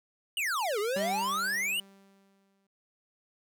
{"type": "exponential two-way sweep", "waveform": "square", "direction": "down then up", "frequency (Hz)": [3009, 395.2, 3009], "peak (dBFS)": -29, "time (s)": [0.37, 1.8], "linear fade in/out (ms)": 2, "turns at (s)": 0.79}
{"type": "tone with exponential decay", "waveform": "sawtooth", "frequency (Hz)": 196, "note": "G3", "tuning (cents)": 0, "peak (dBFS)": -29, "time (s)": [0.96, 2.67], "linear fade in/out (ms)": 5, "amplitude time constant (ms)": 370}
{"effects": []}